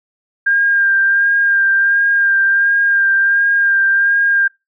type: tone with vibrato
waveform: sine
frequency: 1602 Hz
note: G6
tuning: 37 cents sharp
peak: -10 dBFS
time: 0.46-4.48 s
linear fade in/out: 10 ms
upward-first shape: sine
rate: 1.4 Hz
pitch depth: 21 cents each way
effects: noise-tail reverb RT60 0.2 s tail -22 dB re dry